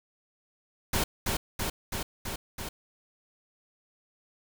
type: noise with echo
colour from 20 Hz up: pink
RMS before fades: -27 dBFS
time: 0.93-1.04 s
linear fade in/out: 5 ms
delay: 330 ms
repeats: 5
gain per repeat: -2 dB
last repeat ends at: 2.69 s
effects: none